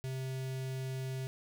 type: tone with notch filter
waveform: square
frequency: 131.4 Hz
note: C3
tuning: 8 cents sharp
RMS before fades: -38 dBFS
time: 0.04-1.27 s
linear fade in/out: 0 ms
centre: 1100 Hz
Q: 1.3
effects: none